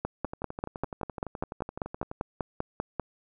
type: two click trains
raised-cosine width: 1 ms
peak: -15 / -22 dBFS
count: 16 / 23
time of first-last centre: 0.05-2.997 / 0.25-2.114 s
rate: 5.09 / 11.8 Hz
effects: none